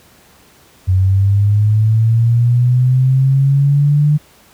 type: linear sweep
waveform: sine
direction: up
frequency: 92 to 150 Hz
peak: -8 dBFS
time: 0.87-4.18 s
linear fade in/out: 20 ms
effects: pink hiss -47 dBFS RMS until 4.53 s + high-pass 60 Hz 12 dB/octave